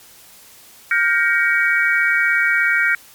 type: chord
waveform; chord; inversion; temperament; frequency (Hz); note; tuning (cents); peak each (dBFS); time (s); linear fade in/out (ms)
sine; G half-diminished seventh; third; just; 1411.2 / 1568 / 1881.6 / 2258; F6 / G6 / Bb6 / Db7; +18 / 0 / +16 / +31; -19; 0.91-2.95; 2
effects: white hiss -45 dBFS RMS until 3.14 s + MP3 96 kbps